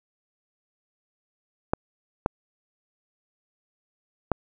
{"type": "clicks", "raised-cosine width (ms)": 1, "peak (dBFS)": -7, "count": 3, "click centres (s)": [1.735, 2.261, 4.317], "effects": []}